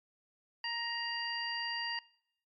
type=harmonic tone with a mistuned harmonic; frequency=937 Hz; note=A#5; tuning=9 cents sharp; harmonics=1 / 2 / 3 / 5; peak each=-42 / -39 / -40 / -39 dBFS; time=0.64-1.99 s; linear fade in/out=2 ms; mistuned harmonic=5; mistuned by=+16 cents; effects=noise-tail reverb RT60 0.7 s tail -23 dB re dry + MP3 48 kbps